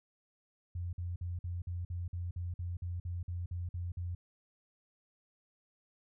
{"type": "tone bursts", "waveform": "sine", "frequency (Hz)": 87.8, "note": "F2", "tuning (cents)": 10, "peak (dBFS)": -35, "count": 15, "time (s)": [0.75, 4.15], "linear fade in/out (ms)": 5, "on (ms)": 180, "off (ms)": 50, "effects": []}